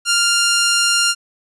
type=tone; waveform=10% pulse; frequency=1397 Hz; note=F6; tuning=in tune; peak=-5 dBFS; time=0.05-1.15 s; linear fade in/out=50 ms; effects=resampled to 24000 Hz